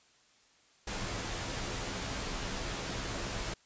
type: noise with comb filter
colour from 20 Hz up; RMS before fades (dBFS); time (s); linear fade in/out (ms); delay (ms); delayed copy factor
pink; -37; 0.87-3.54; 5; 13; -0.55
effects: white hiss -65 dBFS RMS until 3.65 s + resampled to 16000 Hz